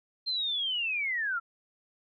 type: linear sweep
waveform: sine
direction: down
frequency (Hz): 4186 to 1322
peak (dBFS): -28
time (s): 0.26-1.4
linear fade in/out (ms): 20
effects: none